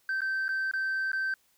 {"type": "tone with dropouts", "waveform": "sine", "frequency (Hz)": 1553, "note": "G6", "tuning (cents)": -17, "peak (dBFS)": -25, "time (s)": [0.09, 1.34], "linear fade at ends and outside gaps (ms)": 2, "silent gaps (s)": [[0.207, 0.217], [0.482, 0.49], [0.713, 0.736], [1.118, 1.131]], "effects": ["tanh soft clip ceiling -26 dBFS", "white hiss -68 dBFS RMS until 1.57 s"]}